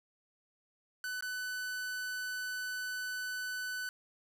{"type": "tone with dropouts", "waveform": "45% pulse", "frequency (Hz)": 1500, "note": "F#6", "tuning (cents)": 23, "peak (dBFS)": -36, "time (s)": [1.04, 3.89], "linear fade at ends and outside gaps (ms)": 1, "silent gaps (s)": [1.208, 1.224], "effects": []}